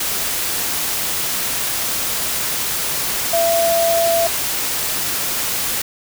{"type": "tone in noise", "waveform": "sine", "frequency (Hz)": 672, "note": "E5", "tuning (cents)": 33, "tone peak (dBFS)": -14, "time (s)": [3.33, 4.27], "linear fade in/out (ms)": 5, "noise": "white", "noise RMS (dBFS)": -21, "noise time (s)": [0, 5.82], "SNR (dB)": 4, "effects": []}